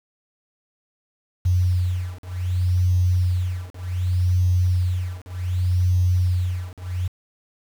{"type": "beating tone pair", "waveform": "sine", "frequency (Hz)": [90, 90.66], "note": ["F#2", "F#2"], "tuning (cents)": [-47, -35], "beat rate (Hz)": 0.66, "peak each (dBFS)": -21, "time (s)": [1.45, 7.08], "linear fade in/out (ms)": 10, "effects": ["7-bit"]}